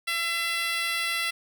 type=tone with high-pass filter; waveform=10% pulse; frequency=674 Hz; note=E5; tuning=38 cents sharp; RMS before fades=-28 dBFS; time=0.07-1.31 s; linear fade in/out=10 ms; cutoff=1800 Hz; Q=1.3; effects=none